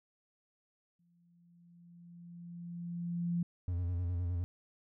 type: tone with exponential growth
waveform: sine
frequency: 172.4 Hz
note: F3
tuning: 22 cents flat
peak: -29 dBFS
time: 0.99-3.43 s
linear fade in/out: 5 ms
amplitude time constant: 530 ms
type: tone with vibrato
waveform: triangle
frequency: 87.9 Hz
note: F2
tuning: 12 cents sharp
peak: -30 dBFS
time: 3.68-4.44 s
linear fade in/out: 0 ms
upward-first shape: square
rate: 9.7 Hz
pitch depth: 41 cents each way
effects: none